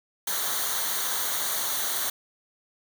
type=noise with comb filter; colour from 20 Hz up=white; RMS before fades=-28 dBFS; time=0.27-2.1 s; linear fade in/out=5 ms; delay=0.39 ms; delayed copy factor=-0.7; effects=none